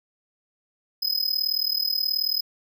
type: tone with amplitude modulation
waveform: square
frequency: 5050 Hz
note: D#8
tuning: 25 cents sharp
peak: -19 dBFS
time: 1.02-2.41 s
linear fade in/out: 10 ms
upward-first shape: sine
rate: 38.6 Hz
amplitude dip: 90%
effects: none